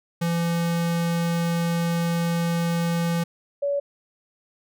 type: tone pair in turn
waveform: square / sine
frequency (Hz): 169.3 / 567.2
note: E3 / C#5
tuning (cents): +46 / +40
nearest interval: octave + major sixth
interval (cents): 2094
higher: second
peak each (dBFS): -22 / -21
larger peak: second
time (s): 0.21-3.24 / 3.62-3.8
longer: first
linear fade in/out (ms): 10
effects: none